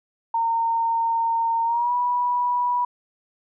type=tone with pitch glide; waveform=sine; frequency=917 to 977.2 Hz; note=A#5 to B5; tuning=-29 to -19 cents; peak=-19 dBFS; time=0.34-2.85 s; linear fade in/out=5 ms; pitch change=+110 cents; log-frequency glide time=1.64-1.93 s; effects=none